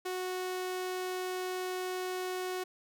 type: tone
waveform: sawtooth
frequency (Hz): 368.1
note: F#4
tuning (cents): -9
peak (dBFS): -30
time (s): 0.05-2.64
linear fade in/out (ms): 10
effects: none